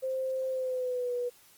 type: tone with pitch glide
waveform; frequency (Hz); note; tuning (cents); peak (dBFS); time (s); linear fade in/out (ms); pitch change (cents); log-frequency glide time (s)
sine; 523.3 to 488.3; C5 to B4; 0 to -20; -29; 0.02-1.3; 20; -120; 0.49-1.14
effects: white hiss -59 dBFS RMS until 1.57 s + Opus 24 kbps